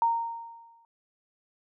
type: tone with exponential decay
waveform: sine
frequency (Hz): 925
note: A#5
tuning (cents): -14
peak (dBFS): -19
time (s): 0.02-0.85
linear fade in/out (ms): 1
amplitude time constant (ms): 180
effects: none